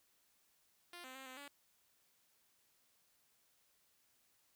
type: tone with pitch steps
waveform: 5% pulse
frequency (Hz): 349.7 / 258.9 / 265.8 / 257.7 / 284.8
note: F4 / C4 / C4 / C4 / C#4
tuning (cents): +2 / -18 / +27 / -26 / +47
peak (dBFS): -39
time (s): 0.93-1.48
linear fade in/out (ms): 2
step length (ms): 110
effects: white hiss -75 dBFS RMS until 4.55 s